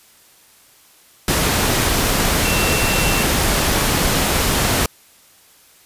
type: tone in noise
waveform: sine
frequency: 2705 Hz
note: E7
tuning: 44 cents sharp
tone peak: -23 dBFS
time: 2.45-3.23 s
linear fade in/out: 2 ms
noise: pink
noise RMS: -17 dBFS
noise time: 1.28-4.86 s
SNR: -9 dB
effects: white hiss -50 dBFS RMS until 5.85 s + resampled to 32000 Hz